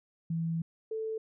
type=tone pair in turn; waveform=sine; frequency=164.81 / 441 Hz; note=E3 / A4; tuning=0 / +4 cents; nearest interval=octave + perfect fourth; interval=1704 cents; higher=second; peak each=-29 / -32 dBFS; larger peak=first; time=0.3-0.62 / 0.91-1.18 s; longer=first; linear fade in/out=5 ms; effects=none